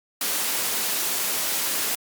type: noise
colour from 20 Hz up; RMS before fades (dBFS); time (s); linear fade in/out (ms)
white; -25; 0.21-1.95; 2
effects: high-pass 200 Hz 12 dB/octave + Opus 48 kbps